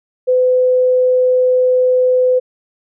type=tone; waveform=sine; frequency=506 Hz; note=B4; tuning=42 cents sharp; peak=-9 dBFS; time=0.27-2.4 s; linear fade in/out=20 ms; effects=none